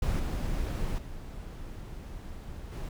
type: noise with level steps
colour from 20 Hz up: brown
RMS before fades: -28 / -31 / -41 / -36 dBFS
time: 0.02-2.89 s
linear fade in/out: 5 ms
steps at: 0.19 / 0.98 / 2.72 s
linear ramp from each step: 5 ms
effects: none